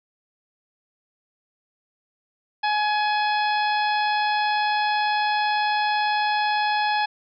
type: harmonic tone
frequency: 842 Hz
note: G#5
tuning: 24 cents sharp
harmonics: 1 / 2 / 3 / 4 / 5 / 6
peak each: -21 / -27 / -31 / -33 / -35 / -37 dBFS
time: 2.63-7.06 s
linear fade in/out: 10 ms
effects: none